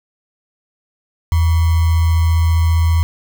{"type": "tone with sample-and-hold", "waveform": "sine", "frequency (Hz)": 82.41, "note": "E2", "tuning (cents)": 0, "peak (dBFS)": -10, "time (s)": [1.32, 3.03], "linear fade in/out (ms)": 0, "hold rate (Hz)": 1050, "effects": []}